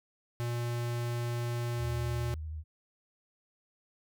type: tone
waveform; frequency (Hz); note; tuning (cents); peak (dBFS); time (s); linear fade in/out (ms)
square; 119.4; A#2; +42; -32; 0.4-2.34; 0
type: tone with vibrato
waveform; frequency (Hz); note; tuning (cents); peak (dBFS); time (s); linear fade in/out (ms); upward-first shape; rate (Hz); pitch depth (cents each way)
sine; 77.9; D#2; +3; -36; 1.77-2.64; 50; triangle; 12; 43
effects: none